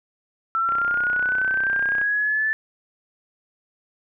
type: linear sweep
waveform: sine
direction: up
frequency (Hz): 1331 to 1760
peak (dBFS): -19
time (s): 0.55-2.53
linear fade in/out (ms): 0
type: click train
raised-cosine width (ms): 0.5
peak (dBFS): -19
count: 43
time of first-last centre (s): 0.69-2.015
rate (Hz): 31.7
effects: none